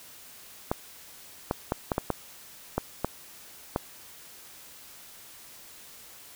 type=clicks; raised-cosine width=1 ms; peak=-11 dBFS; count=9; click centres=0.715 / 1.511 / 1.721 / 1.918 / 1.981 / 2.103 / 2.78 / 3.046 / 3.761 s; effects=white hiss -49 dBFS RMS until 6.35 s